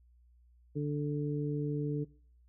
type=harmonic tone; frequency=146.83 Hz; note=D3; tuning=in tune; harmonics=1 / 2 / 3; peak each=-33 / -36 / -38 dBFS; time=0.75-2.05 s; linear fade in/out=20 ms; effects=noise-tail reverb RT60 0.5 s tail -22 dB re dry + added 60 Hz sine -60 dBFS peak until 2.48 s